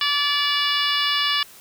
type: harmonic tone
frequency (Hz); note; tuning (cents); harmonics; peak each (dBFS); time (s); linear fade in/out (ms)
578; D5; -28; 2 / 3 / 4 / 5 / 6 / 7 / 8 / 9; -26 / -27 / -29 / -24 / -25 / -31 / -30 / -31; 0.01-1.43; 2
effects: white hiss -46 dBFS RMS until 1.6 s